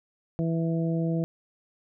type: harmonic tone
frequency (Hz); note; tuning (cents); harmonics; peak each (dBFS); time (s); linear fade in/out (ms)
164.81; E3; 0; 1 / 2 / 3 / 4; -25 / -31 / -35 / -37; 0.39-1.24; 0
effects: none